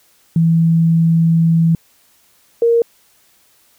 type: tone pair in turn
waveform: sine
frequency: 164.81 / 466.2 Hz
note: E3 / A#4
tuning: 0 / 0 cents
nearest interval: octave + tritone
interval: 1800 cents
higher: second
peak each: -9 dBFS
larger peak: neither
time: 0.36-1.75 / 2.62-2.82 s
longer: first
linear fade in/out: 2 ms
effects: white hiss -54 dBFS RMS until 3.78 s